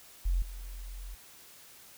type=tone with level steps; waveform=sine; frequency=43.78 Hz; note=F1; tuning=5 cents sharp; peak=-25 / -39 dBFS; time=0.25-1.15 s; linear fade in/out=10 ms; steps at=0.42 s; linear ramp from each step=2 ms; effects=white hiss -54 dBFS RMS until 1.97 s